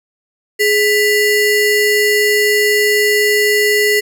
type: ring-modulated tone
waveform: square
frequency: 1201 Hz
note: D6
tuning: 38 cents sharp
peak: -8 dBFS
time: 0.59-4.01 s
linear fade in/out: 20 ms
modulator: 782 Hz
effects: none